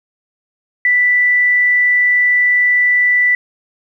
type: tone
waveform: sine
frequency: 1975.5 Hz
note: B6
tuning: in tune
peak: -9 dBFS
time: 0.85-3.35 s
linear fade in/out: 2 ms
effects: 8-bit